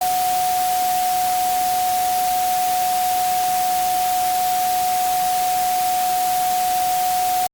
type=tone in noise; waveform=sine; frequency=733 Hz; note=F#5; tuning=16 cents flat; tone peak=-17 dBFS; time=0.01-7.47 s; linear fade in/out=5 ms; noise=white; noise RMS=-27 dBFS; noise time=0.01-7.47 s; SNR=+7 dB; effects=Opus 48 kbps